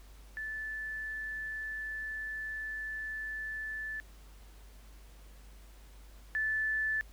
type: tone pair in turn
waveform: sine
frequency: 1748 / 1748 Hz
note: A6 / A6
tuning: -12 / -12 cents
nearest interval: unison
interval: 0 cents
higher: neither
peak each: -36 / -29 dBFS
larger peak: second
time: 0.37-4 / 6.35-7.01 s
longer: first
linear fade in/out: 0 ms
effects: added 50 Hz sine -51 dBFS peak until 7.12 s + pink hiss -61 dBFS RMS until 7.12 s